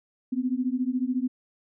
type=beating tone pair; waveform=sine; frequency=246.9 / 260.9 Hz; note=B3 / C4; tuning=0 / -5 cents; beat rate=14 Hz; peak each=-27 dBFS; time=0.32-1.28 s; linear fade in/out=10 ms; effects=none